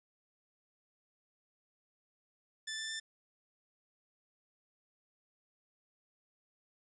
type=tone with pitch steps; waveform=15% pulse; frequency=1757 / 1767.2 / 1777.4 Hz; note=A6 / A6 / A6; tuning=-3 / +7 / +17 cents; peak=-32 dBFS; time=2.67-3 s; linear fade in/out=10 ms; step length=110 ms; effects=resampled to 22050 Hz